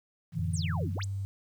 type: chord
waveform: sine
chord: A suspended fourth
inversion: none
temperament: equal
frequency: 110 / 146.83 / 164.81 Hz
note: A2 / D3 / E3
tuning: 0 / 0 / 0 cents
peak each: -36 / -36 / -33 dBFS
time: 0.32-0.91 s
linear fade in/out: 50 ms
type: tone with pitch glide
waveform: sine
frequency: 89.3 to 97.95 Hz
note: F2 to G2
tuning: +39 to -1 cents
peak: -31 dBFS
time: 0.39-1.25 s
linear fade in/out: 0 ms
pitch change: +160 cents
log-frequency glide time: 0.79-1 s
type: exponential two-way sweep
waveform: sine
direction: down then up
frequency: 10000 to 140.7 to 10000 Hz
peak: -37 dBFS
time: 0.53-1.05 s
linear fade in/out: 10 ms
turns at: 0.94 s
effects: 10-bit